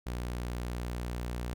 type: tone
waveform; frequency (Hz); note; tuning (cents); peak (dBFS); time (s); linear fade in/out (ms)
sawtooth; 60.2; B1; -44; -30; 0.06-1.54; 10
effects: none